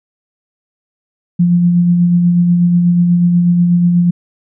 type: tone with tremolo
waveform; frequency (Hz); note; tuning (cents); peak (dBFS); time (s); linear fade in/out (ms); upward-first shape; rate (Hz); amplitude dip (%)
sine; 174.61; F3; 0; -6; 1.39-4.11; 10; sine; 8.2; 30
effects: none